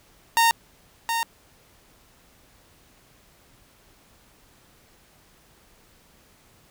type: tone with echo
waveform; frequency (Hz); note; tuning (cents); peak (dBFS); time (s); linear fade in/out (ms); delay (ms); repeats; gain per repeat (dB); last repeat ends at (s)
sawtooth; 921; A#5; -21; -12; 0.37-0.51; 0; 720; 1; -7; 1.23
effects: pink hiss -57 dBFS RMS until 6.7 s